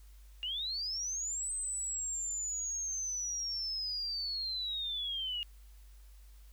sine linear two-way sweep, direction up then down, 2794 to 8250 to 2838 Hz, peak -34 dBFS, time 0.43-5.43 s, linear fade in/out 0 ms, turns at 1.53 s, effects added 50 Hz sine -52 dBFS peak until 6.52 s + white hiss -67 dBFS RMS until 6.52 s

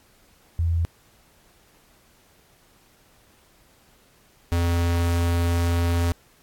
sine / square tone pair in turn, 83.7 / 85.61 Hz, E2 / F2, +27 / -34 cents, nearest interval unison, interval 39 cents, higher second, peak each -19 / -20 dBFS, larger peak first, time 0.59-0.85 / 4.52-6.12 s, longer second, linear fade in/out 0 ms, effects pink hiss -58 dBFS RMS until 6.42 s + AAC 64 kbps

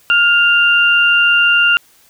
sine tone pair together, 1414 / 2783 Hz, F6 / F7, +21 / -7 cents, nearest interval octave, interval 1172 cents, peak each -11 dBFS, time 0.1-1.77 s, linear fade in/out 0 ms, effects white hiss -50 dBFS RMS until 2.09 s

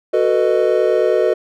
triangle chord, B dominant seventh, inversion second, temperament just, 370.4 / 444.5 / 493.9 / 617.4 Hz, F#4 / A4 / B4 / D#5, +2 / +18 / 0 / -14 cents, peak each -16 dBFS, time 0.13-1.34 s, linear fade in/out 10 ms, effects none

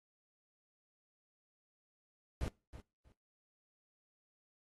brown noise with echo, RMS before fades -37 dBFS, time 2.41-2.48 s, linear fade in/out 0 ms, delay 320 ms, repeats 2, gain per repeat -14 dB, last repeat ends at 3.12 s, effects noise-tail reverb RT60 0.3 s tail -22 dB re dry + AAC 32 kbps

